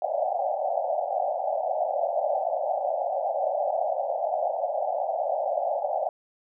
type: band-pass noise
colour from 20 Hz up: pink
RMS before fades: -27 dBFS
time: 0.02-6.09 s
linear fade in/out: 2 ms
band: 560 to 800 Hz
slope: 96 dB/octave
effects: none